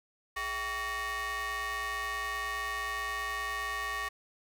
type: ring-modulated tone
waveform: 40% pulse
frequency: 358.1 Hz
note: F4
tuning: 43 cents sharp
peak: -29 dBFS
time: 0.36-4.09 s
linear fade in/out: 10 ms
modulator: 1490 Hz
effects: none